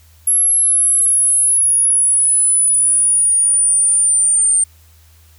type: linear sweep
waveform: sine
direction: down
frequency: 11210 to 8870 Hz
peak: -10 dBFS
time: 0.27-4.64 s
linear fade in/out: 5 ms
effects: added 80 Hz sine -45 dBFS peak until 5.38 s + white hiss -52 dBFS RMS until 5.38 s